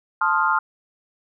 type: chord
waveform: sine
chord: F dominant seventh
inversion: first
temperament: equal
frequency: 880 / 1046.5 / 1244.5 / 1396.9 Hz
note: A5 / C6 / Eb6 / F6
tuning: 0 / 0 / 0 / 0 cents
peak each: -23 / -23 / -23 / -21 dBFS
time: 0.21-0.59 s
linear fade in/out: 5 ms
effects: none